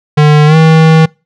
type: tone with pitch glide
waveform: square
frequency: 150 to 159.84 Hz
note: D3 to D#3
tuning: +37 to +47 cents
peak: -3 dBFS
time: 0.17-1.06 s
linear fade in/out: 10 ms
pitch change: +110 cents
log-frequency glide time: 0.46-0.56 s
effects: noise-tail reverb RT60 0.3 s tail -26 dB re dry + low-pass 4000 Hz 12 dB/octave